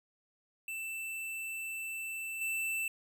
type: tone with level steps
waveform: square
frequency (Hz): 2661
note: E7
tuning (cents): +16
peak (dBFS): -38 / -33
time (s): 0.68-2.88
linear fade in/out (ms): 2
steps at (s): 2.41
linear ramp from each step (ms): 5
effects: none